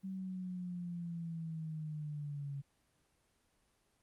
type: linear sweep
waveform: sine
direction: down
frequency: 191.9 to 138.59 Hz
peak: -39 dBFS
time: 0.03-2.62 s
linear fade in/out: 20 ms
effects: pink hiss -75 dBFS RMS until 4.02 s + Opus 24 kbps